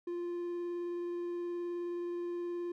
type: tone with vibrato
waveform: triangle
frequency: 348.5 Hz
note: F4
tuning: 4 cents flat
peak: -33 dBFS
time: 0.07-2.72 s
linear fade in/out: 5 ms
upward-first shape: triangle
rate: 19 Hz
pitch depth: 11 cents each way
effects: none